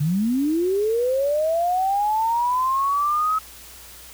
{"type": "linear sweep", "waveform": "sine", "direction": "up", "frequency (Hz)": [138.59, 1288], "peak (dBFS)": -18, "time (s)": [0, 3.39], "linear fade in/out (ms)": 10, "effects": ["added 60 Hz sine -50 dBFS peak until 4.13 s", "white hiss -43 dBFS RMS until 4.13 s"]}